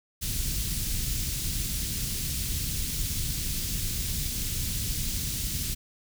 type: band-stop noise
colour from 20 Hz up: pink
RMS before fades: -30 dBFS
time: 0.21-5.75 s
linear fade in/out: 20 ms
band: 150 to 4200 Hz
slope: 12 dB/octave
effects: none